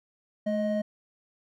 triangle tone pair together, 214.3 / 625.3 Hz, A3 / D#5, -45 / +8 cents, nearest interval octave + perfect fifth, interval 1853 cents, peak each -26 dBFS, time 0.46-0.82 s, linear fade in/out 10 ms, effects none

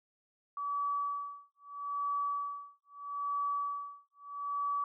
sine tone with tremolo, 1145 Hz, D6, 44 cents flat, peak -30 dBFS, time 0.57-4.84 s, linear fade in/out 2 ms, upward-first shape sine, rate 0.78 Hz, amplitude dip 100%, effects none

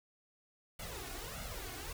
pink noise with flanger, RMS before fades -44 dBFS, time 0.79-1.93 s, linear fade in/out 5 ms, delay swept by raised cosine 1.4 to 2.8 ms, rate 1.6 Hz, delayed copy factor +0.8, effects none

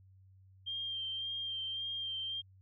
sine tone with vibrato, 3176 Hz, G7, 22 cents sharp, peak -36 dBFS, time 0.66-2.42 s, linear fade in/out 20 ms, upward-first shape sine, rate 1.8 Hz, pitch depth 23 cents each way, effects added 95 Hz sine -58 dBFS peak until 2.61 s

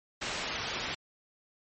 white low-pass noise, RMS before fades -36 dBFS, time 0.21-0.95 s, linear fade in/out 10 ms, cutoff 3900 Hz, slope 12 dB/octave, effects MP3 32 kbps

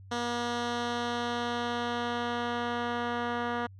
10% pulse tone with low-pass filter sweep, 239.2 Hz, A#3, 45 cents sharp, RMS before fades -32 dBFS, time 0.11-3.67 s, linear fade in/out 10 ms, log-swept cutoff 5300 to 2200 Hz, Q 1.2, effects added 96 Hz sine -47 dBFS peak until 3.79 s

